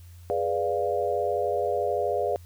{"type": "chord", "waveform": "sine", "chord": "G# diminished seventh", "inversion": "none", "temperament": "equal", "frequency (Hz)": [415.3, 493.9, 587.3, 698.5], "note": ["G#4", "B4", "D5", "F5"], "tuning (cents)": [0, 0, 0, 0], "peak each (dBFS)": -29, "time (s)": [0.3, 2.36], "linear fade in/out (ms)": 0, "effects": ["added 87 Hz sine -44 dBFS peak until 2.45 s", "white hiss -59 dBFS RMS until 2.45 s"]}